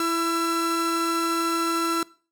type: tone pair together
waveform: 45% pulse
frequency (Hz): 332.7 / 1344.3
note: E4 / E6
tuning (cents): +16 / +34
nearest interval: 2 octaves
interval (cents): 2418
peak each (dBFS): -25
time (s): 0-2.03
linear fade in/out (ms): 2
effects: noise-tail reverb RT60 0.4 s tail -22 dB re dry